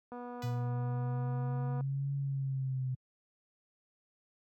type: click train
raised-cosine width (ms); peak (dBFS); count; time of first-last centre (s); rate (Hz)
1; -32; 413; 0.12-1.809; 244
type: tone with exponential decay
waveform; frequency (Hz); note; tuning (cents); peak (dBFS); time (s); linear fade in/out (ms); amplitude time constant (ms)
5% pulse; 493.9; B4; 0; -33; 0.42-0.71; 2; 63
type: exponential two-way sweep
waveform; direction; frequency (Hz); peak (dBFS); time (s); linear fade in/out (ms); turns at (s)
sine; up then down; 120.3 to 140 to 128.2; -31; 0.43-2.95; 10; 2.14
effects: high-pass 80 Hz 12 dB/octave